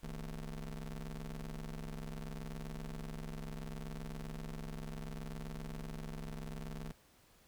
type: ring-modulated tone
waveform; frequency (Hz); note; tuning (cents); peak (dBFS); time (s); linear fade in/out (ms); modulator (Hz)
30% pulse; 67.5; C#2; -45; -36; 0.03-6.92; 5; 90.9
effects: pink hiss -66 dBFS RMS until 7.47 s